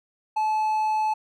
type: tone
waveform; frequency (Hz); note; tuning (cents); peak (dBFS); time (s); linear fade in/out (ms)
triangle; 864; A5; -32; -19; 0.36-1.14; 10
effects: none